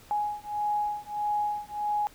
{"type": "beating tone pair", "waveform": "sine", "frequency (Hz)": [833, 834.6], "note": ["G#5", "G#5"], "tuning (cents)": [5, 8], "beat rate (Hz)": 1.6, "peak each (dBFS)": -30, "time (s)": [0.11, 2.07], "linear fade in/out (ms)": 0, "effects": ["pink hiss -54 dBFS RMS until 2.14 s"]}